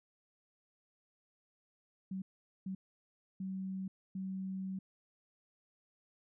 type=tone bursts at uneven times; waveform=sine; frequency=190 Hz; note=F#3; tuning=46 cents sharp; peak=-37 dBFS; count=4; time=2.11-2.22 / 2.66-2.75 / 3.4-3.88 / 4.15-4.79 s; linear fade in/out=5 ms; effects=none